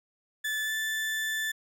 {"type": "tone with pitch glide", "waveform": "35% pulse", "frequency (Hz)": [1742, 1757.2], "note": ["A6", "A6"], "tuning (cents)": [-18, -3], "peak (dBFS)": -27, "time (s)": [0.44, 1.52], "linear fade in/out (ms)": 10, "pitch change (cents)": 15, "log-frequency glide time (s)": [0.63, 0.73], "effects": []}